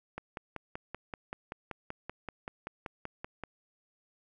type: click train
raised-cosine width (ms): 0.5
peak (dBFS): -23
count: 18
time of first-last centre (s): 0.18-3.437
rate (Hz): 5.22
effects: none